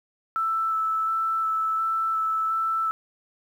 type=tone with vibrato; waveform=sine; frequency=1318.5 Hz; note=E6; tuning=in tune; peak=-22 dBFS; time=0.36-2.91 s; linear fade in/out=0 ms; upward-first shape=square; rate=1.4 Hz; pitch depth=8 cents each way; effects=9-bit